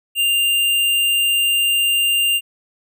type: tone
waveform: square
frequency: 2794 Hz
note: F7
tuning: in tune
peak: -15 dBFS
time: 0.15-2.41 s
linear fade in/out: 50 ms
effects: none